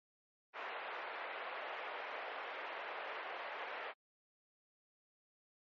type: band-pass noise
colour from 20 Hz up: pink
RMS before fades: -45 dBFS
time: 0.53-3.94 s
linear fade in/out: 50 ms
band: 520 to 2600 Hz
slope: 24 dB/octave
effects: MP3 32 kbps